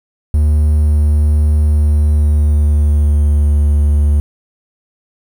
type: tone with pitch glide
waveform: triangle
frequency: 75.1 to 73.22 Hz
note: D2 to D2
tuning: +39 to -5 cents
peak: -6 dBFS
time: 0.34-4.2 s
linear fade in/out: 0 ms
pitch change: -44 cents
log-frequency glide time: 1.8-3.51 s
effects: 7-bit